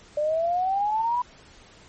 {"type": "exponential sweep", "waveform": "sine", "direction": "up", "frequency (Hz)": [587.3, 995], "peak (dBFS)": -21, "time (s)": [0.17, 1.22], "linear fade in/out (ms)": 5, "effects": ["pink hiss -51 dBFS RMS until 1.88 s", "MP3 32 kbps"]}